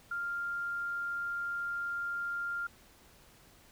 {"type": "tone", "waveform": "sine", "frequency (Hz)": 1396.9, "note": "F6", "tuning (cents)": 0, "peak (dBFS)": -33, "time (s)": [0.11, 2.67], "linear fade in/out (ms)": 5, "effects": ["pink hiss -60 dBFS RMS until 3.71 s"]}